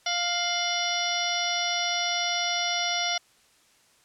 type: harmonic tone with a mistuned harmonic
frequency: 701 Hz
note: F5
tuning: 6 cents sharp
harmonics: 1 / 2 / 3 / 4 / 5 / 6 / 7 / 8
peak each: -31 / -35 / -32 / -33 / -32 / -37 / -37 / -31 dBFS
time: 0.06-3.18 s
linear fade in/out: 5 ms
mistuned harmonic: 4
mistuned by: +99 cents
effects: white hiss -61 dBFS RMS until 4.04 s + low-pass 9000 Hz 12 dB/octave